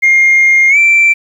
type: tone with pitch glide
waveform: sine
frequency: 2124 to 2343 Hz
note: C7 to D7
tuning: +25 to -5 cents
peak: -3 dBFS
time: 0.02-1.14 s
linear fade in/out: 20 ms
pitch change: +170 cents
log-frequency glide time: 0.69-0.78 s
effects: tanh soft clip ceiling -2 dBFS + 7-bit

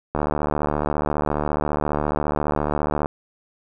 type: click train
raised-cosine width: 1 ms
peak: -8 dBFS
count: 218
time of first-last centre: 0.15-3.059 s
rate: 74.6 Hz
effects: none

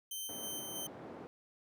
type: tone with tremolo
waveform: 10% pulse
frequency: 3100 Hz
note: G7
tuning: 20 cents flat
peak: -31 dBFS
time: 0.11-0.87 s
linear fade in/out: 5 ms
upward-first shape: square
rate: 3.1 Hz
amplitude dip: 30%
type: band-pass noise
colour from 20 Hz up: white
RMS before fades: -49 dBFS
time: 0.29-1.27 s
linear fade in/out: 0 ms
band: 160 to 560 Hz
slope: 12 dB/octave
effects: none

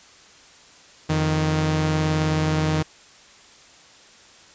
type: tone pair together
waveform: sawtooth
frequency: 87.31 / 155.56 Hz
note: F2 / D#3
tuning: 0 / 0 cents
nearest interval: minor seventh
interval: 1000 cents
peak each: -23 / -16 dBFS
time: 1.09-2.83 s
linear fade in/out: 10 ms
effects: white hiss -49 dBFS RMS until 4.54 s + resampled to 16000 Hz

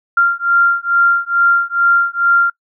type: beating tone pair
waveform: sine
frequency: 1387 / 1389.3 Hz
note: F6 / F6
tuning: -12 / -9 cents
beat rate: 2.3 Hz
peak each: -13 dBFS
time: 0.17-2.5 s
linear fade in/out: 5 ms
effects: noise-tail reverb RT60 0.1 s tail -25 dB re dry

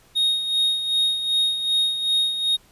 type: tone with tremolo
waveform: triangle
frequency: 3729 Hz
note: A#7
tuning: in tune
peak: -15 dBFS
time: 0.15-2.57 s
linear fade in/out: 20 ms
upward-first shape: sine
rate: 2.6 Hz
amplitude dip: 60%
effects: pink hiss -55 dBFS RMS until 2.71 s + resampled to 32000 Hz

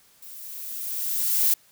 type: noise with level ramp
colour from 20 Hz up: violet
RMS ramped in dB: -43 to -19 dBFS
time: 0.22-1.54 s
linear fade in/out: 5 ms
effects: white hiss -58 dBFS RMS until 1.71 s

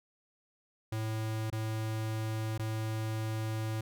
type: tone with dropouts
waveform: square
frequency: 110 Hz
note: A2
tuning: in tune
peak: -33 dBFS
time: 0.92-3.81 s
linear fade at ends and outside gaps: 5 ms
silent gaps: 1.502-1.525 / 2.579-2.593 s
effects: none

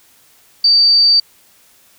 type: tone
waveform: sine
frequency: 4624 Hz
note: D8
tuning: 28 cents flat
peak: -7 dBFS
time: 0.64-1.2 s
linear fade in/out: 5 ms
effects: white hiss -50 dBFS RMS until 1.98 s

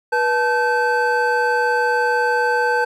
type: tone cluster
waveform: triangle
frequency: 485.9 / 870 / 1544 Hz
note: B4 / A5 / G6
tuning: -28 / -20 / -27 cents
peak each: -18 dBFS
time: 0.12-2.85 s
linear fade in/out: 10 ms
effects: none

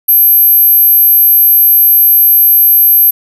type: tone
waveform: sine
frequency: 12450 Hz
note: G9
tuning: 13 cents flat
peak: -3 dBFS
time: 0.08-3.11 s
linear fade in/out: 10 ms
effects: none

